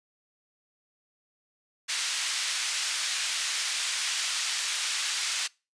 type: band-pass noise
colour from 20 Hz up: white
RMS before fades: -30 dBFS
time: 1.88-5.48 s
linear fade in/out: 20 ms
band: 1700 to 6300 Hz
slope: 12 dB/octave
effects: noise-tail reverb RT60 0.3 s tail -25 dB re dry + resampled to 22050 Hz